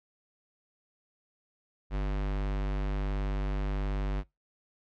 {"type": "tone", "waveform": "square", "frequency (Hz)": 49.32, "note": "G1", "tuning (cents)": 11, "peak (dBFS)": -29, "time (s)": [1.9, 4.24], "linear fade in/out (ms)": 50, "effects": ["noise-tail reverb RT60 0.2 s tail -23 dB re dry", "low-pass 3000 Hz 12 dB/octave"]}